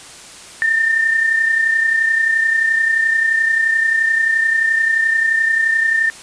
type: tone pair together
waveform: sine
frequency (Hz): 1800 / 1831.5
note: A6 / A#6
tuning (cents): +39 / -31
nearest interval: unison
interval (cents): 30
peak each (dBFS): -13 / -22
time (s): 0.62-6.1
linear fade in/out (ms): 0
effects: white hiss -37 dBFS RMS until 6.22 s + resampled to 22050 Hz